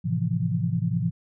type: chord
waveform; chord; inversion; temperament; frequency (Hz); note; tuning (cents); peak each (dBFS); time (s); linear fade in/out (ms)
sine; F major seventh; first; equal with one note detuned; 110 / 131.49 / 164.81 / 174.61; A2 / C3 / E3 / F3; 0 / +9 / 0 / 0; -28 / -29 / -27 / -28; 0.04-1.11; 20
effects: none